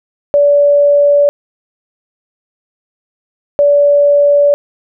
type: tone pair in turn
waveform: sine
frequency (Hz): 576 / 576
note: D5 / D5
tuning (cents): -34 / -34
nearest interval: unison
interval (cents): 0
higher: neither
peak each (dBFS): -5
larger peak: neither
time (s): 0.34-1.29 / 3.59-4.54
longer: neither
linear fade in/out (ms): 0
effects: none